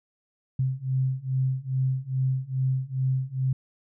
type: beating tone pair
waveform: sine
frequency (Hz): 130 / 132.4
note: C3 / C3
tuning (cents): -11 / +21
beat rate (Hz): 2.4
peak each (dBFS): -27 / -26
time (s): 0.59-3.53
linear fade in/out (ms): 5
effects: none